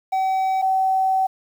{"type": "tone pair in turn", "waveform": ["triangle", "sine"], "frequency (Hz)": [762, 762], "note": ["G5", "G5"], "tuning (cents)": [-49, -49], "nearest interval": "unison", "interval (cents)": 0, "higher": "neither", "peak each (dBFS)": -16, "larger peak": "neither", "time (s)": [[0.12, 0.62], [0.62, 1.27]], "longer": "second", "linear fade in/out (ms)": 10, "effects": ["8-bit"]}